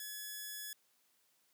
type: tone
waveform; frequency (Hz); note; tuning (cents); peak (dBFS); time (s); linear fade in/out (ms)
5% pulse; 1700; G#6; +40; -32; 0-0.73; 2
effects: white hiss -74 dBFS RMS until 1.53 s + high-pass 150 Hz 12 dB/octave